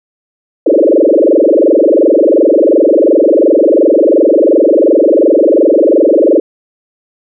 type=tone with frequency modulation; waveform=sine; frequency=441.6 Hz; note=A4; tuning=6 cents sharp; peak=-4 dBFS; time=0.66-6.4 s; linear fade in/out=5 ms; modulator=22.8 Hz; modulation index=6.3; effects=none